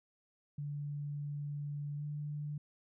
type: tone with pitch glide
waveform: sine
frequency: 145.3 to 147.84 Hz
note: D3 to D3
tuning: -18 to +12 cents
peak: -37 dBFS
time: 0.58-2.58 s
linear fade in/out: 5 ms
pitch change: +30 cents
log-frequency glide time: 1.96-2.03 s
effects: none